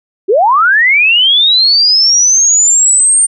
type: linear sweep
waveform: sine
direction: up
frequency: 346.2 to 8870 Hz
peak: -5 dBFS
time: 0.28-3.27 s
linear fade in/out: 20 ms
effects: none